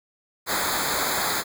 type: noise with comb filter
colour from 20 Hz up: pink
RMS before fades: -25 dBFS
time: 0.46-1.44 s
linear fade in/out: 50 ms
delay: 0.35 ms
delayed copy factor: -0.95
effects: none